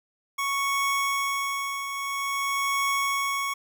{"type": "tone with tremolo", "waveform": "25% pulse", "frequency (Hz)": 1108.7, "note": "C#6", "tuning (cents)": 0, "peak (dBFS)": -19, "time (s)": [0.38, 3.54], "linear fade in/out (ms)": 10, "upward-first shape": "triangle", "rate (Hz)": 0.5, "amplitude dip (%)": 60, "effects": []}